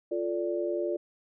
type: chord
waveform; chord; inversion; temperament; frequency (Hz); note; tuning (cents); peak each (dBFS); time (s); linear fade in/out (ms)
sine; D minor; first; equal with one note detuned; 349.2 / 440 / 582.3; F4 / A4 / D5; 0 / 0 / -15; -30 / -35 / -32; 0.11-0.97; 10
effects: none